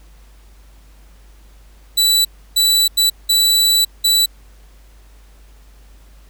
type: tone bursts at uneven times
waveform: sawtooth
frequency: 3956 Hz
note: B7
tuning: 2 cents sharp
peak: -8 dBFS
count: 5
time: 1.97-2.25 / 2.56-2.88 / 2.97-3.1 / 3.29-3.85 / 4.04-4.26 s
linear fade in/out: 10 ms
effects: added 50 Hz sine -42 dBFS peak until 6.29 s + pink hiss -53 dBFS RMS until 6.29 s